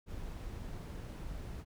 brown noise, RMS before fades -43 dBFS, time 0.06-1.65 s, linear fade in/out 50 ms, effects none

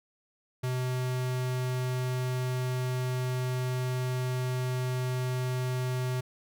square tone, 127.1 Hz, C3, 50 cents flat, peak -29 dBFS, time 0.63-6.21 s, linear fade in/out 10 ms, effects none

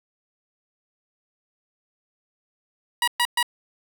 15% pulse tone bursts, 962 Hz, B5, 46 cents flat, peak -12 dBFS, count 3, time 3.02-3.428 s, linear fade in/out 2 ms, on 56 ms, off 120 ms, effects none

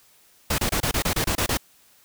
pink noise bursts, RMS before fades -23 dBFS, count 10, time 0.5-1.573 s, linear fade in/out 5 ms, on 83 ms, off 27 ms, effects white hiss -57 dBFS RMS until 2.04 s

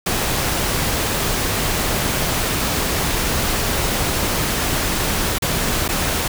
pink noise with dropouts, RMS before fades -20 dBFS, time 0.06-6.28 s, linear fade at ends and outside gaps 5 ms, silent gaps 5.385-5.421 / 5.88-5.888 s, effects none

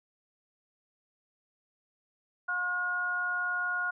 harmonic tone, 359.1 Hz, F4, 48 cents sharp, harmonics 2 / 3 / 4, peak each -40 / -39 / -29 dBFS, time 2.48-3.91 s, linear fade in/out 10 ms, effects none

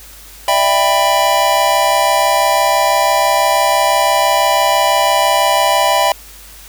square chord, E minor seventh, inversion third, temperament just, 593.3 / 659.3 / 791.1 / 988.9 Hz, D5 / E5 / G5 / B5, +18 / 0 / +16 / +2 cents, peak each -19 / -17 / -16 / -16 dBFS, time 0.48-6.12 s, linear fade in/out 2 ms, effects added 50 Hz sine -40 dBFS peak until 6.68 s + white hiss -38 dBFS RMS until 6.68 s

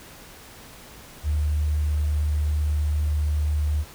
sine tone with sample-and-hold, 75.1 Hz, D2, 39 cents sharp, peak -20 dBFS, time 1.23-3.85 s, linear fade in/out 50 ms, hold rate 8820 Hz, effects pink hiss -45 dBFS RMS until 3.94 s

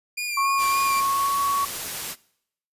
sawtooth tone with vibrato, 2400 Hz, D7, 37 cents sharp, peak -23 dBFS, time 0.17-1.01 s, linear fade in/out 10 ms, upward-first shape sine, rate 3.5 Hz, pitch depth 33 cents each way
sine tone with pitch glide, 1099 to 1117.6 Hz, C#6 to C#6, -15 to +14 cents, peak -20 dBFS, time 0.37-1.65 s, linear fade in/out 5 ms, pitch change +29 cents, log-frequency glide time 1.1-1.39 s
white noise, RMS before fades -31 dBFS, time 0.57-2.16 s, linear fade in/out 50 ms
effects noise-tail reverb RT60 0.7 s tail -22 dB re dry + resampled to 32000 Hz

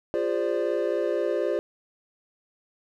triangle chord, D half-diminished seventh, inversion first, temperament equal with one note detuned, 349.2 / 407.9 / 523.3 / 587.3 Hz, F4 / Ab4 / C5 / D5, 0 / -31 / 0 / 0 cents, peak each -27 dBFS, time 0.14-1.59 s, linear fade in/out 0 ms, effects none

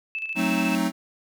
sine tone with tremolo, 2628 Hz, E7, 6 cents flat, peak -26 dBFS, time 0.15-0.75 s, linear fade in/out 0 ms, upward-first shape square, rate 14 Hz, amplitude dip 55%
square chord, F# diminished seventh, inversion none, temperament equal with one note detuned, 185 / 220 / 263.3 / 311.1 Hz, F#3 / A3 / C4 / Eb4, 0 / 0 / +11 / 0 cents, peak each -28 dBFS, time 0.35-0.92 s, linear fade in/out 50 ms
effects none

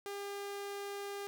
sawtooth tone, 402 Hz, G4, 44 cents sharp, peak -36 dBFS, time 0.06-1.27 s, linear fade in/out 0 ms, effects none

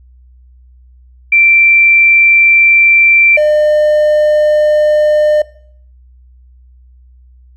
sine / triangle tone pair in turn, 2349 / 603.8 Hz, D7 / D5, 0 / +48 cents, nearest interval 2 octaves, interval 2352 cents, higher first, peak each -5 / -5 dBFS, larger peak neither, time 1.32-3.37 / 3.37-5.42 s, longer neither, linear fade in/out 5 ms, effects noise-tail reverb RT60 0.6 s tail -20 dB re dry + added 62 Hz sine -39 dBFS peak until 7.56 s

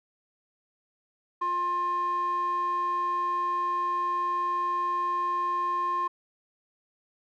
square tone with band-pass filter, 353.4 Hz, F4, 21 cents sharp, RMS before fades -28 dBFS, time 1.41-6.08 s, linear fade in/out 10 ms, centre 1100 Hz, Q 7, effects none

